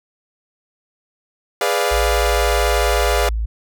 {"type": "chord", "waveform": "sawtooth", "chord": "G# diminished seventh", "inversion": "none", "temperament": "equal", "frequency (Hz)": [415.3, 493.9, 587.3, 698.5], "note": ["G#4", "B4", "D5", "F5"], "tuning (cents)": [0, 0, 0, 0], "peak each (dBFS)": -18, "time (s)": [1.61, 3.29], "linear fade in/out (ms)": 2}
{"type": "tone", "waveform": "sine", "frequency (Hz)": 55, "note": "A1", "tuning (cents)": 0, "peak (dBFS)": -18, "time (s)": [1.91, 3.46], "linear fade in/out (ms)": 10}
{"effects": []}